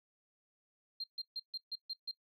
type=tone bursts; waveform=sine; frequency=4186 Hz; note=C8; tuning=in tune; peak=-36 dBFS; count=7; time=1-2.113 s; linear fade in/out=5 ms; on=39 ms; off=140 ms; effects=noise-tail reverb RT60 0.1 s tail -19 dB re dry + tanh soft clip ceiling -32 dBFS